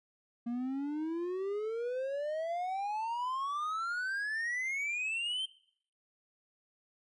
triangle exponential sweep, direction up, 233.1 to 3157 Hz, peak -31 dBFS, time 0.46-5.46 s, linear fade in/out 10 ms, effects noise-tail reverb RT60 0.6 s tail -20 dB re dry + resampled to 24000 Hz

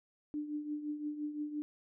sine tone with tremolo, 297.9 Hz, D4, 25 cents sharp, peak -33 dBFS, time 0.34-1.62 s, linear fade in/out 0 ms, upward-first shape triangle, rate 5.8 Hz, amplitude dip 70%, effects none

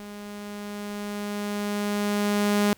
sawtooth tone with level ramp, 205.8 Hz, G#3, 16 cents flat, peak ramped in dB -34 to -15 dBFS, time 0-2.73 s, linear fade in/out 0 ms, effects pink hiss -56 dBFS RMS until 2.77 s

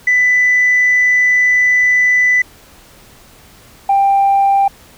sine tone pair in turn, 1992 / 790.5 Hz, B6 / G5, +14 / +14 cents, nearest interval octave + major third, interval 1600 cents, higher first, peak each -7 dBFS, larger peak neither, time 0.07-2.42 / 3.89-4.68 s, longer first, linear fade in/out 5 ms, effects tanh soft clip ceiling -5 dBFS + pink hiss -43 dBFS RMS until 4.97 s

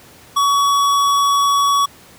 sine tone with hard clipping, 1128 Hz, C#6, 30 cents sharp, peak -14 dBFS, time 0.36-1.86 s, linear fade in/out 10 ms, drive 16 dB, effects pink hiss -44 dBFS RMS until 2.18 s + high-pass 80 Hz 12 dB/octave

